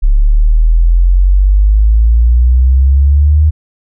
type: exponential sweep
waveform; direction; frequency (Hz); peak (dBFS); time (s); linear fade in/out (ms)
sine; up; 34.65 to 77.78; -4; 0.02-3.51; 20
effects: none